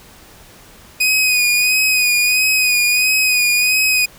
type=tone with vibrato; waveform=sawtooth; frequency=2489 Hz; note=D#7; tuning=in tune; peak=-9 dBFS; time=1-4.06 s; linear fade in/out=10 ms; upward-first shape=sine; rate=1.5 Hz; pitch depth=36 cents each way; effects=pink hiss -43 dBFS RMS until 4.18 s